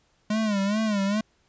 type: tone with vibrato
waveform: square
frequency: 207.7 Hz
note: G#3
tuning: in tune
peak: -23 dBFS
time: 0.3-1.21 s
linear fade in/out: 5 ms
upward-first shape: sine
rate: 2.4 Hz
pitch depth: 110 cents each way
effects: pink hiss -66 dBFS RMS until 1.48 s + resampled to 16000 Hz